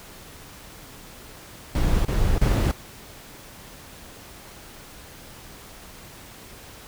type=noise bursts; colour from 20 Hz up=brown; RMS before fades=-20 dBFS; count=3; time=1.75-2.714 s; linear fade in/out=2 ms; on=300 ms; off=32 ms; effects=pink hiss -44 dBFS RMS until 6.87 s